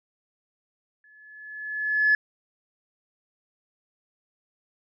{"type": "tone with exponential growth", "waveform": "sine", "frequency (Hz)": 1714, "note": "A6", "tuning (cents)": -46, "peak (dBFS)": -14, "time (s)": [1.04, 2.15], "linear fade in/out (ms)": 2, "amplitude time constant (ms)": 240, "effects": ["tanh soft clip ceiling -12 dBFS"]}